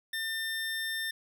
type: tone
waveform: 25% pulse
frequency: 1800 Hz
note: A6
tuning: 39 cents sharp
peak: -28 dBFS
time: 0.13-1.11 s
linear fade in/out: 5 ms
effects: none